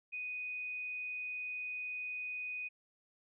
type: tone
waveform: sine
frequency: 2489 Hz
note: D#7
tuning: in tune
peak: -38 dBFS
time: 0.12-2.69 s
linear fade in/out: 20 ms
effects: none